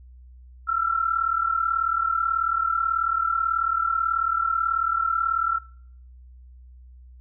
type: tone pair together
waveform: sine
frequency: 1332.7 / 1371 Hz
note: E6 / F6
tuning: +19 / -32 cents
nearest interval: unison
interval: 49 cents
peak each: -23 / -25 dBFS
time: 0.67-5.59 s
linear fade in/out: 20 ms
effects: noise-tail reverb RT60 0.6 s tail -23 dB re dry + added 62 Hz sine -44 dBFS peak until 7.2 s